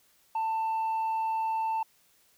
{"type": "tone", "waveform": "sine", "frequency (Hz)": 890, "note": "A5", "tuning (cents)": 20, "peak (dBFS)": -24, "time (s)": [0.35, 1.83], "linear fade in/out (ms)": 5, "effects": ["tanh soft clip ceiling -26 dBFS", "white hiss -65 dBFS RMS until 2.37 s"]}